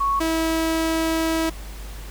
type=tone pair in turn; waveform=sine / sawtooth; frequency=1108.7 / 324.4 Hz; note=C#6 / E4; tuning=0 / -28 cents; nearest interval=octave + major sixth; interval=2128 cents; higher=first; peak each=-18 / -16 dBFS; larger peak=second; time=0-0.2 / 0.2-1.5 s; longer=second; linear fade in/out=10 ms; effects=added 50 Hz sine -33 dBFS peak until 2.1 s + pink hiss -42 dBFS RMS until 2.1 s